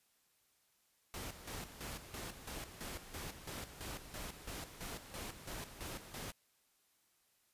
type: noise with tremolo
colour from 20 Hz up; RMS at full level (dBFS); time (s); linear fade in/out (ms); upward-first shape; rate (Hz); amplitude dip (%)
pink; -45; 1.14-6.32; 0; square; 3; 65
effects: white hiss -75 dBFS RMS until 7.53 s + resampled to 32000 Hz